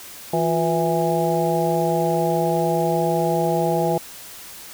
harmonic tone with a mistuned harmonic, 164.81 Hz, E3, in tune, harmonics 1 / 2 / 3 / 4 / 5, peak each -24 / -24 / -24 / -24 / -24 dBFS, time 0.33-3.98 s, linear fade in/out 5 ms, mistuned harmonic 2, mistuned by +110 cents, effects white hiss -39 dBFS RMS until 4.73 s

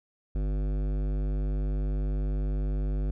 sine tone with hard clipping, 50 Hz, G1, 35 cents sharp, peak -28 dBFS, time 0.35-3.11 s, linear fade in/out 5 ms, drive 16 dB, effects none

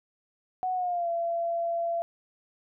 sine tone with pitch glide, 740 to 678.6 Hz, F#5 to F5, 0 to -50 cents, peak -26 dBFS, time 0.63-2.02 s, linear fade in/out 0 ms, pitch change -150 cents, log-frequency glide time 0.74-1.09 s, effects none

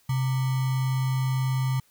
sine tone with sample-and-hold, 130.81 Hz, C3, in tune, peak -22 dBFS, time 0.09-1.8 s, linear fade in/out 5 ms, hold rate 1050 Hz, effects white hiss -63 dBFS RMS until 1.9 s

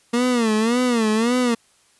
30% pulse tone with vibrato, 232.4 Hz, A#3, 5 cents flat, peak -14 dBFS, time 0.13-1.55 s, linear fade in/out 10 ms, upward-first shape sine, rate 1.8 Hz, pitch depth 140 cents each way, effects white hiss -58 dBFS RMS until 1.99 s + resampled to 24000 Hz

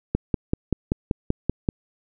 click train, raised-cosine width 3 ms, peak -7 dBFS, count 9, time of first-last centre 0.15-1.688 s, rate 5.2 Hz, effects none

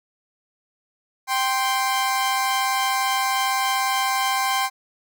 sawtooth tone pair together, 784 / 1046.5 Hz, G5 / C6, 0 / 0 cents, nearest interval perfect fourth, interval 500 cents, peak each -19 dBFS, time 1.27-4.7 s, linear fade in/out 50 ms, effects none

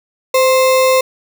sine tone with sample-and-hold, 518 Hz, C5, 17 cents flat, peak -8 dBFS, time 0.34-1.01 s, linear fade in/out 5 ms, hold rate 1575 Hz, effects none

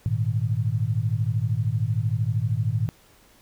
sine chord, Ab suspended second, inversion none, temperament just, 103.83 / 116.8 / 155.74 Hz, Ab2 / Bb2 / Eb3, 0 / +4 / +2 cents, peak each -25 / -24 / -30 dBFS, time 0.06-2.89 s, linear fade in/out 0 ms, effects pink hiss -56 dBFS RMS until 3.41 s

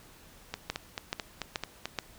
two click trains, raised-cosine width 0.2 ms, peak -16 / -13 dBFS, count 7 / 4, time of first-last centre 0.54-1.856 / 0.7-1.988 s, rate 4.56 / 2.33 Hz, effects pink hiss -55 dBFS RMS until 2.18 s

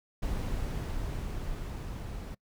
brown noise with level ramp, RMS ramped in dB -32 to -39 dBFS, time 0.22-2.35 s, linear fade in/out 10 ms, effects noise-tail reverb RT60 0.1 s tail -24 dB re dry

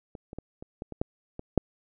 clicks, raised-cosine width 2 ms, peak -27 / -27 / -23 / -27 / -22 / -25 / -13 / -23 / -6 dBFS, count 9, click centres 0.152 / 0.331 / 0.386 / 0.625 / 0.821 / 0.923 / 1.015 / 1.394 / 1.577 s, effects none

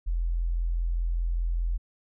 sine tone, 42.47 Hz, F1, 48 cents flat, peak -24 dBFS, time 0.06-1.78 s, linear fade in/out 20 ms, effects none

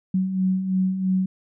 sine beating tone pair, 185 / 188 Hz, F#3 / F#3, 0 / +28 cents, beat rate 3 Hz, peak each -28 / -20 dBFS, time 0.14-1.26 s, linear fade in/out 5 ms, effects none

